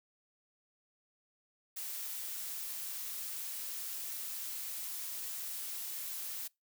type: noise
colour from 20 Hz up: blue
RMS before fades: -41 dBFS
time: 1.76-6.48 s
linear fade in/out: 10 ms
effects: noise-tail reverb RT60 0.2 s tail -24 dB re dry